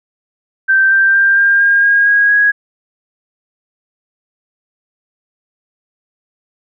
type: tone with pitch steps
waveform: sine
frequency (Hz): 1560 / 1573.6 / 1587.3 / 1601.1 / 1615 / 1629.1 / 1643.2 / 1657.5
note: G6 / G6 / G6 / G6 / G#6 / G#6 / G#6 / G#6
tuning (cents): -9 / +6 / +21 / +36 / -49 / -34 / -19 / -4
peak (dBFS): -7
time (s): 0.68-2.52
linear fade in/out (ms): 20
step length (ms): 230
effects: none